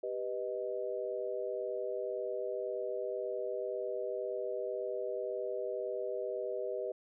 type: chord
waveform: sine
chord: G augmented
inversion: none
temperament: equal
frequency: 392 / 493.9 / 622.3 Hz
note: G4 / B4 / D#5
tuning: 0 / 0 / 0 cents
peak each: -39 / -38 / -39 dBFS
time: 0.03-6.92 s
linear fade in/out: 5 ms
effects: none